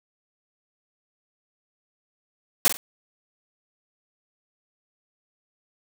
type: noise with echo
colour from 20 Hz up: white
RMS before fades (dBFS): -17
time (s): 2.65-2.68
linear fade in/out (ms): 0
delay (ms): 45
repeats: 2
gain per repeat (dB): -10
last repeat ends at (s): 2.77
effects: none